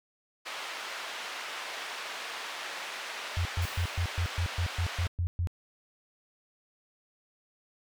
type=band-pass noise; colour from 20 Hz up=white; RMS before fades=-39 dBFS; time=0.45-5.08 s; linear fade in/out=20 ms; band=600 to 3000 Hz; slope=12 dB/octave
type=tone bursts; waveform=sine; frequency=87.2 Hz; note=F2; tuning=2 cents flat; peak=-26 dBFS; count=11; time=3.37-5.472 s; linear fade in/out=0 ms; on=82 ms; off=120 ms
type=noise with exponential decay; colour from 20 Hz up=white; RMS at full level=-44 dBFS; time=3.62-4.45 s; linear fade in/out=2 ms; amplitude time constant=180 ms
effects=none